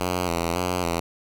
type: tone with vibrato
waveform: 5% pulse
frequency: 87.31 Hz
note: F2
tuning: in tune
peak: -12 dBFS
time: 0-1 s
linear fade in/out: 5 ms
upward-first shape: square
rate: 1.8 Hz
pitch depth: 53 cents each way
effects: none